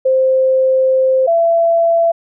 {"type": "tone pair in turn", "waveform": "sine", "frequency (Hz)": [523.3, 671.2], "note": ["C5", "E5"], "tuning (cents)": [0, 31], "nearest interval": "major third", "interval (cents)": 431, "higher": "second", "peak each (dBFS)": [-9, -9], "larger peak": "neither", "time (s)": [[0.05, 1.27], [1.27, 2.12]], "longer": "first", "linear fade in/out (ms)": 10, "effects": []}